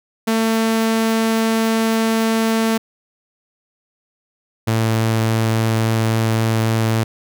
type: tone pair in turn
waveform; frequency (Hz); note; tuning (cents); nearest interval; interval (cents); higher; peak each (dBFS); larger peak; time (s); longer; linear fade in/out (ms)
sawtooth; 224.1 / 112.05; A3 / A2; +32 / +32; octave; 1200; first; -11; neither; 0.27-2.78 / 4.67-7.04; first; 10
effects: none